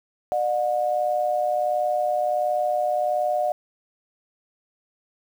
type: tone pair together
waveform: sine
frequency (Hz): 602 / 723.4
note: D5 / F#5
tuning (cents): +43 / -39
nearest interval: minor third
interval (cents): 318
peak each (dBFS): -23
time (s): 0.32-3.52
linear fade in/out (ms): 0
effects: 8-bit